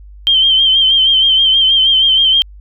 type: tone with vibrato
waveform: sine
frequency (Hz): 3136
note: G7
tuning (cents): 0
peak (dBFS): -7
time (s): 0.27-2.42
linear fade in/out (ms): 0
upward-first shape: sine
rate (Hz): 6.3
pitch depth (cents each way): 49
effects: added 50 Hz sine -33 dBFS peak until 2.6 s

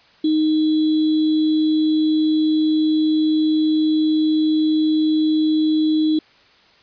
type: tone with sample-and-hold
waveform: sine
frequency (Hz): 310.8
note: D#4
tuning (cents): -2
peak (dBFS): -14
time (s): 0.24-6.19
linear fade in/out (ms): 5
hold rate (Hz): 3675
effects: white hiss -52 dBFS RMS until 6.82 s + resampled to 11025 Hz

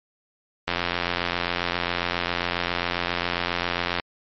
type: click train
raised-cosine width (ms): 0.3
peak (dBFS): -7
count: 291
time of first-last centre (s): 0.68-3.998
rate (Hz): 87.4
effects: MP3 32 kbps

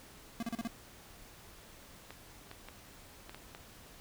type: tone bursts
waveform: square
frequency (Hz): 231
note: A#3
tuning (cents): -16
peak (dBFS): -35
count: 5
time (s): 0.4-0.675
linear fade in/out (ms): 2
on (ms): 27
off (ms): 35
type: clicks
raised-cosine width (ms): 0.3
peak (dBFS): -30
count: 6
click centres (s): 2.106 / 2.514 / 2.686 / 3.295 / 3.346 / 3.549
effects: pink hiss -55 dBFS RMS until 4 s

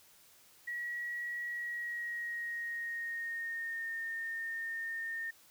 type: tone with pitch glide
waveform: sine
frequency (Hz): 1918 to 1826.1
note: A#6 to A#6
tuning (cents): +49 to -36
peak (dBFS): -36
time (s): 0.67-5.31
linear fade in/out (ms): 10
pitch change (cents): -85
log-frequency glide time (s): 1.45-3.96
effects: white hiss -62 dBFS RMS until 5.5 s

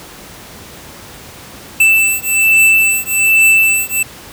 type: beating tone pair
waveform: square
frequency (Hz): 2650 / 2651.2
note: E7 / E7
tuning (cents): +9 / +9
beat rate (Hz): 1.2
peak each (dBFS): -12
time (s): 1.8-4.03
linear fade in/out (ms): 5
effects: pink hiss -34 dBFS RMS until 4.32 s + high-pass 60 Hz 12 dB/octave

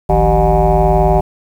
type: tone with frequency modulation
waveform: sine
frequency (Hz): 385.7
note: G4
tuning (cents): -28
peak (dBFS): -7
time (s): 0.09-1.21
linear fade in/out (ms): 10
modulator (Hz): 113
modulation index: 3.9
effects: tanh soft clip ceiling -3 dBFS + 7-bit

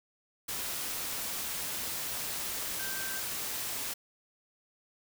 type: tone in noise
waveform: sine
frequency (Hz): 1563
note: G6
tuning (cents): -6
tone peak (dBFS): -40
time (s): 2.79-3.2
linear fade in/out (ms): 10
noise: white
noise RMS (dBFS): -36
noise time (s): 0.48-3.94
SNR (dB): -7
effects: none

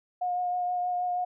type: tone with vibrato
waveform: sine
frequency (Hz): 718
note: F5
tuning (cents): +48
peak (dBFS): -26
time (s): 0.21-1.25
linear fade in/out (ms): 10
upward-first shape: triangle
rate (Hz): 6.3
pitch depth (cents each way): 17
effects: none

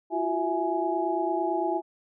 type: tone cluster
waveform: sine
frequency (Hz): 338.2 / 367.1 / 661 / 836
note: E4 / F#4 / E5 / G#5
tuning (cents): +44 / -14 / +5 / +11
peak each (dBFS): -29 / -31 / -31 / -29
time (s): 0.1-1.82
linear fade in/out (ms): 50
effects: none

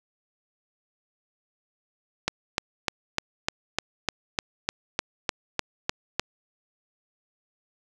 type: click train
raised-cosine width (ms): 0.2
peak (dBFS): -6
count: 14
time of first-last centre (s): 2.28-6.196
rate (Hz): 3.32
effects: none

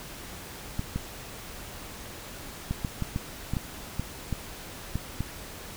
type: clicks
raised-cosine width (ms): 5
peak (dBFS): -16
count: 12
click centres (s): 0.794 / 0.96 / 2.71 / 2.848 / 3.023 / 3.161 / 3.536 / 3.568 / 3.996 / 4.327 / 4.956 / 5.206
effects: pink hiss -42 dBFS RMS until 5.76 s

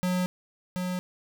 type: tone with echo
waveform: square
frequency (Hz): 181.6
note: F#3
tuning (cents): -32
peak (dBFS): -25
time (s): 0.03-0.26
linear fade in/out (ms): 0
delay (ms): 730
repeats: 1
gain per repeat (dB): -4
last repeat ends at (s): 0.99
effects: none

